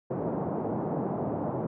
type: band-pass noise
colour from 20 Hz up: pink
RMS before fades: -31 dBFS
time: 0.1-1.67 s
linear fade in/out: 10 ms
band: 130 to 840 Hz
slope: 24 dB/octave
effects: none